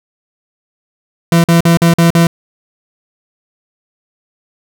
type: tone bursts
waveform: 40% pulse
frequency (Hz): 168.3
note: E3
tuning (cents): +36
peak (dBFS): -5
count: 6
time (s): 1.32-2.27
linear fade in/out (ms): 2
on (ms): 120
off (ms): 46
effects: none